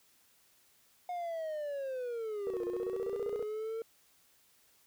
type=linear two-way sweep; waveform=triangle; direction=down then up; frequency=721 to 351.9 to 455.3 Hz; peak=-33 dBFS; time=1.09-3.82 s; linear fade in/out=2 ms; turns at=2.64 s
type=tone bursts; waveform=sine; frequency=466.2 Hz; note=A#4; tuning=in tune; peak=-33 dBFS; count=15; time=2.47-3.426 s; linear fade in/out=0 ms; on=32 ms; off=34 ms
effects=tanh soft clip ceiling -25 dBFS + white hiss -67 dBFS RMS until 4.86 s